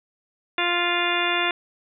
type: harmonic tone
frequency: 349.2 Hz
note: F4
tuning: in tune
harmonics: 1 / 2 / 3 / 4 / 5 / 6 / 7 / 8 / 10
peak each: -29 / -29 / -29 / -29 / -29 / -29 / -29 / -29 / -29 dBFS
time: 0.58-1.51 s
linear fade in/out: 2 ms
effects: none